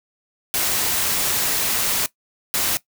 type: noise bursts at uneven times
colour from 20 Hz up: white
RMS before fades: -21 dBFS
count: 2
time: 0.54-2.06 / 2.54-2.77 s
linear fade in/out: 0 ms
effects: noise-tail reverb RT60 0.1 s tail -18 dB re dry